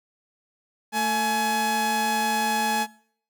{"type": "tone pair together", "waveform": "sawtooth", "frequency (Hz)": [223.6, 844.2], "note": ["A3", "G#5"], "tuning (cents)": [28, 28], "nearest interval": "octave + major seventh", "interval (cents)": 2300, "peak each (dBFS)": [-25, -19], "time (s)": [0.92, 2.87], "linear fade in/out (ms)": 50, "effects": ["noise-tail reverb RT60 0.6 s tail -22 dB re dry"]}